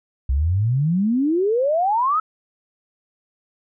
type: exponential sweep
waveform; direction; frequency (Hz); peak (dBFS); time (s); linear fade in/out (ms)
sine; up; 62.4 to 1318.5; -16; 0.29-2.2; 5
effects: none